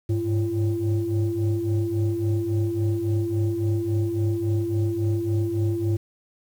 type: tone cluster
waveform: sine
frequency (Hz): 101.3 / 104.9 / 340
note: G#2 / G#2 / F4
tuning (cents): -43 / +18 / -46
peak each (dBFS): -24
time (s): 0.09-5.97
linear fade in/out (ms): 10
effects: tanh soft clip ceiling -16 dBFS + 8-bit